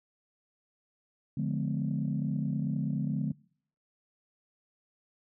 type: chord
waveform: sine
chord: D diminished seventh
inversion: none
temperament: just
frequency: 146.83 / 176.2 / 211.4 / 253.7 Hz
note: D3 / F3 / Ab3 / Cb4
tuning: 0 / +16 / +31 / +47 cents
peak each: -31 / -35 / -33 / -36 dBFS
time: 1.37-3.32 s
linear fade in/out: 5 ms
effects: noise-tail reverb RT60 0.6 s tail -25 dB re dry + tanh soft clip ceiling -20 dBFS